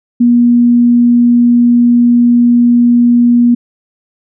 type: tone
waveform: sine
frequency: 240 Hz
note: B3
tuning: 49 cents flat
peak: -4 dBFS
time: 0.2-3.55 s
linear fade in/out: 10 ms
effects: none